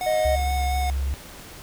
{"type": "tone with vibrato", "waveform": "square", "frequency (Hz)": 730, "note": "F#5", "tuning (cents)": -24, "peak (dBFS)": -26, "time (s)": [0.01, 0.9], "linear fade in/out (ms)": 0, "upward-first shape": "sine", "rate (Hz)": 4.3, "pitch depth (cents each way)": 12}
{"type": "tone", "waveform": "triangle", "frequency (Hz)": 622.3, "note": "D#5", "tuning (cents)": 0, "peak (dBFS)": -18, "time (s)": [0.06, 0.36], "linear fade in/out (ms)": 10}
{"type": "tone with pitch glide", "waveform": "sine", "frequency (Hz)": [69.1, 67.76], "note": ["C#2", "C#2"], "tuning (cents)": [-5, -39], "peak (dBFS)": -22, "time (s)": [0.25, 1.14], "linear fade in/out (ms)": 0, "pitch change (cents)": -34, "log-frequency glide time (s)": [0.4, 0.62]}
{"effects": ["pink hiss -42 dBFS RMS until 1.62 s"]}